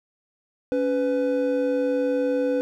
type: tone pair together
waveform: triangle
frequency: 280 / 500.1 Hz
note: C#4 / B4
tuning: +18 / +22 cents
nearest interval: minor seventh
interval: 1004 cents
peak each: -23 / -20 dBFS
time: 0.72-2.61 s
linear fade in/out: 0 ms
effects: none